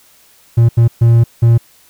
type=tone bursts at uneven times; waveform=triangle; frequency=116.54 Hz; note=A#2; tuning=in tune; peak=-3 dBFS; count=4; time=0.57-0.69 / 0.77-0.88 / 1.01-1.24 / 1.42-1.58 s; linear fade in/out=10 ms; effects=white hiss -48 dBFS RMS until 1.89 s